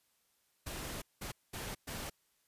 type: noise bursts at uneven times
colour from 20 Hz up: pink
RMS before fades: -42 dBFS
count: 4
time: 0.66-1.02 / 1.21-1.32 / 1.53-1.75 / 1.87-2.1 s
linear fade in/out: 10 ms
effects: white hiss -75 dBFS RMS until 2.47 s + resampled to 32000 Hz